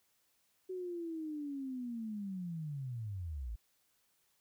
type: linear sweep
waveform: sine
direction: down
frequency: 375.4 to 50.9 Hz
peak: -38 dBFS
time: 0.69-3.56 s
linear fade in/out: 10 ms
effects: white hiss -75 dBFS RMS until 4.4 s